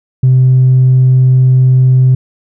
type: tone with tanh clipping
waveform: triangle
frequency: 128.9 Hz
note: C3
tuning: 26 cents flat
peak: -4 dBFS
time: 0.23-2.15 s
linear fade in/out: 5 ms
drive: 5 dB
effects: none